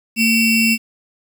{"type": "ring-modulated tone", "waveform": "square", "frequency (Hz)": 1244.5, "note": "D#6", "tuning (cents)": 0, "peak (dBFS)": -10, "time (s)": [0.16, 0.78], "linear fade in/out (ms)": 50, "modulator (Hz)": 1470, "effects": ["8-bit"]}